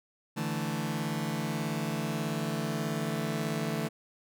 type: chord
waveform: sawtooth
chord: D suspended second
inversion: none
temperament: just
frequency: 146.83 / 165.19 / 220.2 Hz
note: D3 / E3 / A3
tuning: 0 / +4 / +2 cents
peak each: -31 / -31 / -30 dBFS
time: 0.36-3.89 s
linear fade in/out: 20 ms
effects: none